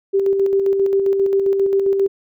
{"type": "tone with tremolo", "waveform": "sine", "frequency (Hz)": 392.3, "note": "G4", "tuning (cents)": 1, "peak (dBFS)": -12, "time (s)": [0.13, 2.08], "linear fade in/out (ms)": 20, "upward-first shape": "square", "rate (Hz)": 7.5, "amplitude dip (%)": 35, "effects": []}